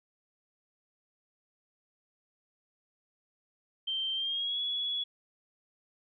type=tone with pitch glide; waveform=sine; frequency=3135 to 3379 Hz; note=G7 to G#7; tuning=-1 to +29 cents; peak=-30 dBFS; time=3.87-5.04 s; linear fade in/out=10 ms; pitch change=+130 cents; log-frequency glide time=4.14-4.6 s; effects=none